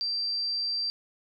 sine tone, 4699 Hz, D8, in tune, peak -27 dBFS, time 0.01-0.9 s, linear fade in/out 0 ms, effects none

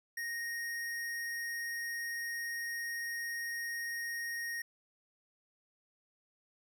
square tone, 1864.7 Hz, A#6, in tune, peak -37 dBFS, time 0.17-4.62 s, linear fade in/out 5 ms, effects none

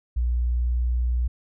sine tone with pitch glide, 60.1 to 60.66 Hz, B1 to B1, -46 to -30 cents, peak -20 dBFS, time 0.16-1.28 s, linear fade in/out 10 ms, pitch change +16 cents, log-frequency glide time 0.3-0.83 s, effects none

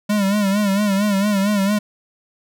square tone with vibrato, 201.7 Hz, G3, 50 cents sharp, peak -16 dBFS, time 0.09-1.79 s, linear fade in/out 10 ms, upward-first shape sine, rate 4.4 Hz, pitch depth 80 cents each way, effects none

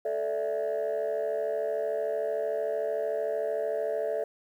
sine chord, A suspended fourth, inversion none, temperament just, 440 / 586.7 / 660 Hz, A4 / D5 / E5, 0 / -2 / +2 cents, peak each -30 dBFS, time 0.05-4.24 s, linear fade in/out 5 ms, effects tanh soft clip ceiling -23 dBFS + 10-bit

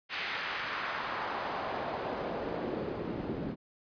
pink noise with band-pass filter sweep, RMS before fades -36 dBFS, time 0.09-3.56 s, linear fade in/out 50 ms, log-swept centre 2300 to 230 Hz, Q 1.3, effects resampled to 11025 Hz

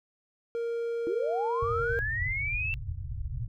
triangle tone, 466.2 Hz, A#4, in tune, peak -27 dBFS, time 0.55-1.99 s, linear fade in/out 0 ms
sine linear sweep, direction up, 320.9 to 2691 Hz, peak -29 dBFS, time 1.07-2.74 s, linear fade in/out 0 ms
white low-pass noise, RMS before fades -35 dBFS, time 1.62-3.48 s, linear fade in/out 2 ms, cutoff 130 Hz, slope 96 dB/octave
effects none

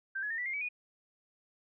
sine tone with pitch steps, 1568 / 1690.3 / 1822.1 / 1964.2 / 2117 / 2282 / 2460 Hz, G6 / G#6 / A#6 / B6 / C7 / C#7 / D#7, 0 / +30 / -40 / -10 / +20 / +50 / -20 cents, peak -33 dBFS, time 0.15-0.689 s, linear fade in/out 10 ms, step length 77 ms, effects none

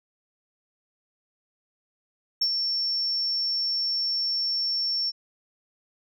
sine tone with ADSR envelope, 5440 Hz, F8, 46 cents flat, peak -17 dBFS, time 2.41-5.12 s, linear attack 9 ms, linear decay 64 ms, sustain -6 dB, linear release 35 ms, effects tanh soft clip ceiling -18 dBFS

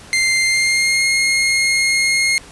sawtooth tone with pitch glide, 2093 to 2144 Hz, C7 to C7, 0 to +42 cents, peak -10 dBFS, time 0.13-2.38 s, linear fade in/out 0 ms, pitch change +42 cents, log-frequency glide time 0.4-1.06 s, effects pink hiss -40 dBFS RMS until 2.51 s + resampled to 24000 Hz

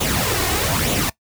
pink noise with flanger, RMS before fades -19 dBFS, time 0-1.1 s, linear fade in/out 10 ms, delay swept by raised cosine 0.29 to 2.79 ms, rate 1.1 Hz, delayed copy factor +0.55, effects noise-tail reverb RT60 0.1 s tail -19 dB re dry + high-pass 60 Hz 12 dB/octave

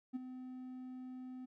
triangle tone with ADSR envelope, 255.1 Hz, C4, 44 cents flat, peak -32 dBFS, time 0.13-1.46 s, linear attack 28 ms, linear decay 15 ms, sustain -11 dB, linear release 15 ms, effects tanh soft clip ceiling -30 dBFS

